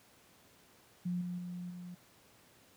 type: tone with level steps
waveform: sine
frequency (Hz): 177.7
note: F3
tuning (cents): +30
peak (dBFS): -32 / -36 / -39 / -43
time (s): 1.05-1.95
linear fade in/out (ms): 10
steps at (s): 1.21 / 1.38 / 1.7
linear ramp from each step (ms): 5
effects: pink hiss -63 dBFS RMS until 2.76 s + high-pass 100 Hz 12 dB/octave